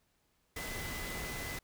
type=tone in noise; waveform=sine; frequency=2014 Hz; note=B6; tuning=33 cents sharp; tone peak=-44 dBFS; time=0.56-1.59 s; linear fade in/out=5 ms; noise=pink; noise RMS=-41 dBFS; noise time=0.56-1.59 s; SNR=-6 dB; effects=pink hiss -75 dBFS RMS until 1.63 s